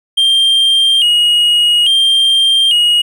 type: tone with vibrato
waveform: triangle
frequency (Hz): 3030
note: F#7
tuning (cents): +40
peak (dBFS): -6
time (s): 0.17-3.02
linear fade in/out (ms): 10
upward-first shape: square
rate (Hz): 0.59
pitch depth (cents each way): 84
effects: none